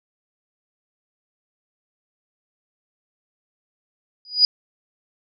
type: tone with exponential growth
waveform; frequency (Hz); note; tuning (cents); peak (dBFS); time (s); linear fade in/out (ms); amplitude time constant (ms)
sine; 4919; D#8; -21; -7; 4.25-4.45; 1; 42
effects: none